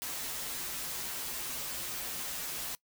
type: noise with comb filter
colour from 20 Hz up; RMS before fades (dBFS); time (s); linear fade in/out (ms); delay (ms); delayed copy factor
white; -38; 0.02-2.75; 0; 10; -0.75
effects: noise-tail reverb RT60 0.1 s tail -22 dB re dry